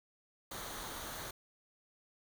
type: noise with comb filter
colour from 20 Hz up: pink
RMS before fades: -44 dBFS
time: 0.51-1.31 s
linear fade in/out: 5 ms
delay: 0.39 ms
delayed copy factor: -0.5
effects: none